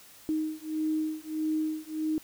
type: beating tone pair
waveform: sine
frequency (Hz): 311.1 / 312.7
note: D#4 / D#4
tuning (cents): 0 / +9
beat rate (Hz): 1.6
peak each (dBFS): -31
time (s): 0.29-2.18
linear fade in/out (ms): 0
effects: white hiss -53 dBFS RMS until 2.23 s